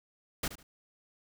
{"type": "noise with echo", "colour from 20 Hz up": "pink", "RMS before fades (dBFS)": -32, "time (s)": [0.43, 0.48], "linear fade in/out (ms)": 5, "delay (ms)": 75, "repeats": 2, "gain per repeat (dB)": -13, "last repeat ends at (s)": 0.63, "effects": []}